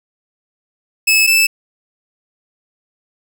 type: tone pair in turn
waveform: sawtooth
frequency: 2598 / 2633 Hz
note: E7 / E7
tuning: -26 / -3 cents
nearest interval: unison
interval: 23 cents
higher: second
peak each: -6 dBFS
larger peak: neither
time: 1.07-1.27 / 1.27-1.47 s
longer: neither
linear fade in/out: 10 ms
effects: none